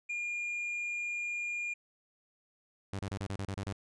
triangle tone, 2416 Hz, D7, 48 cents sharp, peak -32 dBFS, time 0.09-1.74 s, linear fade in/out 10 ms
sawtooth tone bursts, 98.1 Hz, G2, 2 cents sharp, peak -31 dBFS, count 9, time 2.93-3.726 s, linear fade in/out 0 ms, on 60 ms, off 32 ms
effects resampled to 22050 Hz

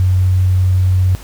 sine tone, 92.5 Hz, F#2, in tune, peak -9 dBFS, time 0-1.15 s, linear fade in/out 0 ms, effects added 50 Hz sine -33 dBFS peak until 1.23 s + pink hiss -38 dBFS RMS until 1.23 s

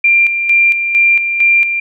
sine tone with tremolo, 2380 Hz, D7, 22 cents sharp, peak -6 dBFS, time 0.04-1.8 s, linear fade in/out 5 ms, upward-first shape square, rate 2.2 Hz, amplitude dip 55%, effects none

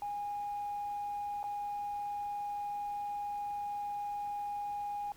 sine tone with dropouts, 820 Hz, G#5, 22 cents flat, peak -34 dBFS, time 0.02-5.12 s, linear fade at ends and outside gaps 1 ms, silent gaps 1.43-1.44 s, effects tanh soft clip ceiling -31 dBFS + pink hiss -60 dBFS RMS until 5.16 s

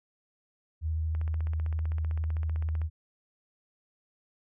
sine tone with vibrato, 79.4 Hz, D#2, 36 cents sharp, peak -27 dBFS, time 0.81-2.9 s, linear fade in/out 50 ms, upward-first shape sine, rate 13 Hz, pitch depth 18 cents each way
click train, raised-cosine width 0.5 ms, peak -31 dBFS, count 27, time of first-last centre 1.15-2.817 s, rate 15.6 Hz
effects none

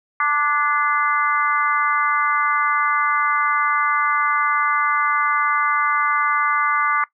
harmonic tone with a mistuned harmonic, 293.7 Hz, D4, in tune, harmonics 3 / 4 / 5 / 6 / 7, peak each -28 / -18 / -24 / -27 / -23 dBFS, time 0.2-7.04 s, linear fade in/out 2 ms, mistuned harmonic 6, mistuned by -47 cents, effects noise-tail reverb RT60 0.1 s tail -19 dB re dry

